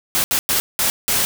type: noise bursts at uneven times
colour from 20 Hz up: white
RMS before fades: -18 dBFS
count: 5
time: 0.15-0.24 / 0.31-0.39 / 0.49-0.6 / 0.79-0.9 / 1.08-1.25 s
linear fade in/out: 0 ms
effects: none